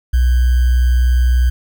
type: tone with sample-and-hold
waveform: sine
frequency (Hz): 61.74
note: B1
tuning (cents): 0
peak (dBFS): -9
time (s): 0.13-1.5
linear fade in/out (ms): 10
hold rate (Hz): 1575
effects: none